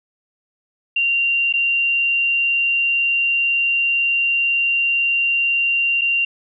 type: tone with dropouts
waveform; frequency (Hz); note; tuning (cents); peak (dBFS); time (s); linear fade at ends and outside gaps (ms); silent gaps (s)
sine; 2769; F7; -15; -15; 0.96-6.25; 5; 1.527-1.537 / 6.012-6.016
effects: none